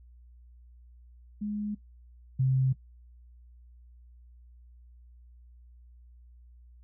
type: tone pair in turn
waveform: sine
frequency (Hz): 208.5 / 131.35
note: G#3 / C3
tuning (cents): +7 / +7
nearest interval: minor sixth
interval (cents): 800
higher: first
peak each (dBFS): -30 / -22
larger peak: second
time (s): 1.41-1.75 / 2.39-2.73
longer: neither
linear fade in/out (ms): 10
effects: noise-tail reverb RT60 0.1 s tail -17 dB re dry + added 60 Hz sine -51 dBFS peak until 6.83 s